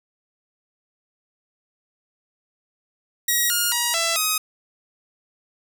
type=tone with pitch steps; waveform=5% pulse; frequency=1902 / 1422 / 955 / 667 / 1259 Hz; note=A#6 / F6 / A#5 / E5 / D#6; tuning=+34 / +31 / +42 / +20 / +20 cents; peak=-8 dBFS; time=3.28-4.38 s; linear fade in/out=5 ms; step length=220 ms; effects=none